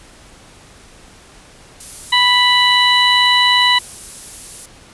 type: noise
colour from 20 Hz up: violet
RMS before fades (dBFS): -28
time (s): 1.8-4.66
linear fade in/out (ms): 5
type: harmonic tone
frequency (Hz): 987.8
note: B5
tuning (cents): 0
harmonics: 1 / 2 / 3 / 4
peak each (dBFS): -15 / -15 / -15 / -15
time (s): 2.12-3.79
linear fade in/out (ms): 10
effects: pink hiss -43 dBFS RMS until 4.93 s + resampled to 24000 Hz